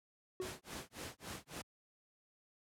triangle tone with exponential decay, 370 Hz, F#4, in tune, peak -33 dBFS, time 0.4-0.61 s, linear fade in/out 1 ms, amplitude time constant 44 ms
pink noise with tremolo, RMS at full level -44 dBFS, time 0.41-1.62 s, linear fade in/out 10 ms, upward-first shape sine, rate 3.6 Hz, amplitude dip 100%
effects high-pass 80 Hz 12 dB/octave + low-pass 12000 Hz 12 dB/octave

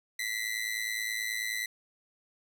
sawtooth ring-modulated tone, 1999 Hz, B6, 20 cents sharp, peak -25 dBFS, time 0.19-1.66 s, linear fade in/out 5 ms, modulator 54.7 Hz, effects none

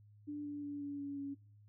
sine tone with pitch steps, 293.7 / 290.8 / 288 / 285.2 / 282.4 / 279.6 Hz, D4 / D4 / D4 / C#4 / C#4 / C#4, 0 / -17 / -34 / +49 / +32 / +15 cents, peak -39 dBFS, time 0.27-1.35 s, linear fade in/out 20 ms, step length 180 ms, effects noise-tail reverb RT60 0.4 s tail -19 dB re dry + added 104 Hz sine -59 dBFS peak until 1.68 s

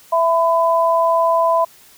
sine tone pair together, 663 / 1005.1 Hz, E5 / B5, +10 / +30 cents, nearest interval perfect fifth, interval 720 cents, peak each -15 dBFS, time 0.12-1.65 s, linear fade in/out 10 ms, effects white hiss -47 dBFS RMS until 1.97 s

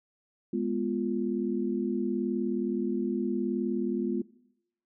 sine chord, F diminished, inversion first, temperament equal, 207.7 / 246.9 / 349.2 Hz, Ab3 / Cb4 / F4, 0 / 0 / 0 cents, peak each -31 dBFS, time 0.53-4.22 s, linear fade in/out 5 ms, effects noise-tail reverb RT60 0.8 s tail -20 dB re dry

